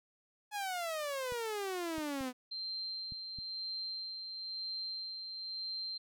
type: exponential sweep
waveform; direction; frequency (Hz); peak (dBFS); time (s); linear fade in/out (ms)
sawtooth; down; 850 to 246.9; -32; 0.51-2.33; 50
type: clicks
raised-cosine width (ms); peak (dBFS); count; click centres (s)
5; -37; 5; 1.322 / 1.982 / 2.209 / 3.122 / 3.387
type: tone with tremolo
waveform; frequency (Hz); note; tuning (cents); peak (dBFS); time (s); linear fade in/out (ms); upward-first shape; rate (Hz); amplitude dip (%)
sine; 4145; C8; -17; -37; 2.51-5.98; 10; sine; 1; 40
effects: none